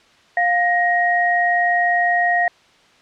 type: tone pair together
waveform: sine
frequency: 704.6 / 1879 Hz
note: F5 / A#6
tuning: +15 / +13 cents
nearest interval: octave + perfect fourth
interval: 1698 cents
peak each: -17 dBFS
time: 0.37-2.48 s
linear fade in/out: 2 ms
effects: white hiss -52 dBFS RMS until 3.01 s + low-pass 4000 Hz 12 dB/octave